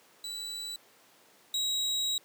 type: tone pair in turn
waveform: 35% pulse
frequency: 3951 / 3834 Hz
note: B7 / A#7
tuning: 0 / +48 cents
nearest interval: minor second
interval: 52 cents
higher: first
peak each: -34 / -26 dBFS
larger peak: second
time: 0.24-0.76 / 1.54-2.18 s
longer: second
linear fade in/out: 2 ms
effects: pink hiss -60 dBFS RMS until 2.24 s + high-pass 300 Hz 12 dB/octave